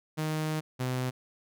sawtooth tone pair in turn, 155.56 / 127.48 Hz, D#3 / C3, 0 / -45 cents, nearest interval minor third, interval 345 cents, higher first, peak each -25 dBFS, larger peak neither, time 0.17-0.61 / 0.79-1.11 s, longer first, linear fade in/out 20 ms, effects none

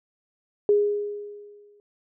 sine tone with exponential decay, 412.3 Hz, G#4, 13 cents flat, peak -14 dBFS, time 0.69-1.8 s, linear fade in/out 1 ms, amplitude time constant 240 ms, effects none

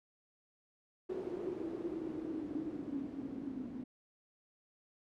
blue noise with low-pass filter sweep, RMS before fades -41 dBFS, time 1.09-3.84 s, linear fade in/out 10 ms, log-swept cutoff 380 to 250 Hz, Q 9.8, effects none

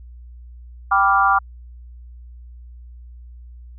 sine chord, G dominant seventh, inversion none, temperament equal, 784 / 987.8 / 1174.7 / 1396.9 Hz, G5 / B5 / D6 / F6, 0 / 0 / 0 / 0 cents, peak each -18 / -22 / -16 / -19 dBFS, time 0.91-1.39 s, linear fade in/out 10 ms, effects added 60 Hz sine -37 dBFS peak until 3.78 s

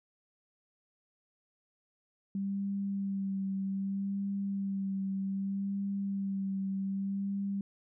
sine tone with vibrato, 196 Hz, G3, in tune, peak -31 dBFS, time 2.35-7.61 s, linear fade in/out 2 ms, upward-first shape sine, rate 0.64 Hz, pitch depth 22 cents each way, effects none

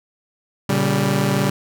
sawtooth chord, G diminished, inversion first, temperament just, 117.6 / 141.12 / 196 Hz, Bb2 / Db3 / G3, +16 / +31 / 0 cents, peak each -21 / -16 / -16 dBFS, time 0.69-1.5 s, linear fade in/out 5 ms, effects none

